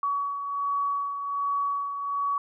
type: beating tone pair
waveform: sine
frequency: 1130 / 1131.3 Hz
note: C#6 / C#6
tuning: +33 / +35 cents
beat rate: 1.3 Hz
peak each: -26 / -35 dBFS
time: 0.03-2.38 s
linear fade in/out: 2 ms
effects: none